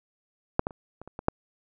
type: clicks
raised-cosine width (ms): 1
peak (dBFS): -6 / -14 / -30 / -27 / -29 / -21 / -7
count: 7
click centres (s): 0.594 / 0.669 / 0.708 / 1.016 / 1.076 / 1.191 / 1.284
effects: none